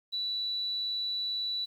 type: tone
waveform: sine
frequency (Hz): 3951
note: B7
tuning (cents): 0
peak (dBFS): -30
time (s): 0.12-1.66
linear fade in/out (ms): 20
effects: 10-bit

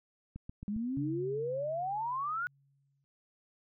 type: click train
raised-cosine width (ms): 5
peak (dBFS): -30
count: 4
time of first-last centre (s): 0.36-0.764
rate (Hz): 7.42
type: exponential sweep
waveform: sine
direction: up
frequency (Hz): 199.3 to 1480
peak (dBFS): -32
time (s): 0.68-2.47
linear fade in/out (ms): 0
type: tone with exponential decay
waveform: sine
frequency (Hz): 138.59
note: C#3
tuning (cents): 0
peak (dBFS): -34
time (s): 0.97-3.04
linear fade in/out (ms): 0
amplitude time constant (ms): 450
effects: none

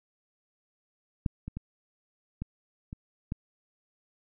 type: clicks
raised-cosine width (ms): 5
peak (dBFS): -14 / -24 / -23 / -21 / -26 / -19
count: 6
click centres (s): 1.262 / 1.48 / 1.57 / 2.42 / 2.929 / 3.321
effects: none

